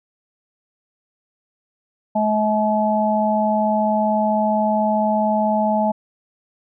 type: harmonic tone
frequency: 213.9 Hz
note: A3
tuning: 49 cents flat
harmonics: 1 / 3 / 4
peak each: -20 / -20 / -20 dBFS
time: 2.15-5.92 s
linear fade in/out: 10 ms
effects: none